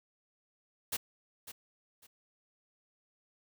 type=noise with echo; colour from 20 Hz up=white; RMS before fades=-34 dBFS; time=0.92-0.97 s; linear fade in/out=10 ms; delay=550 ms; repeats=2; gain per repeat=-12 dB; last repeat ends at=2.07 s; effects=none